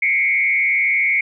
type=tone with frequency modulation; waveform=sine; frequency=2199 Hz; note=C#7; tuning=14 cents flat; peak=-14 dBFS; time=0.02-1.21 s; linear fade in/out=5 ms; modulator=134 Hz; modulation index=0.86; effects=none